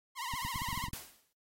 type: tone with vibrato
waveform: sawtooth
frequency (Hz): 1002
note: B5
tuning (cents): +25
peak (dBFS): -33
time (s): 0.15-0.9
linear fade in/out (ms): 50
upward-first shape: triangle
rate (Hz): 15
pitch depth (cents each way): 170
type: clicks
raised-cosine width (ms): 5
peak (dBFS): -29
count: 10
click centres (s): 0.338 / 0.45 / 0.559 / 0.619 / 0.687 / 0.729 / 0.776 / 0.84 / 0.884 / 0.934
type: noise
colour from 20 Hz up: blue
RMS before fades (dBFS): -48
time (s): 0.35-0.85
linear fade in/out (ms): 10
type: noise with exponential decay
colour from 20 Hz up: white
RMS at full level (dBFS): -41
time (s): 0.93-1.33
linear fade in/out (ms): 2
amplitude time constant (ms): 86
effects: AAC 48 kbps